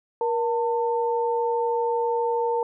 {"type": "tone pair together", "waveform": "sine", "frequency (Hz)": [472.9, 896.9], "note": ["A#4", "A5"], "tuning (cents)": [25, 33], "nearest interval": "major seventh", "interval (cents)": 1108, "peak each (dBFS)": [-23, -25], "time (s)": [0.21, 2.63], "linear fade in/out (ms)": 2, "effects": []}